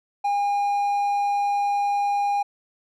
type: tone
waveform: triangle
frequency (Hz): 811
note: G#5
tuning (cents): -41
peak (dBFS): -18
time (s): 0.24-2.43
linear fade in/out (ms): 10
effects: none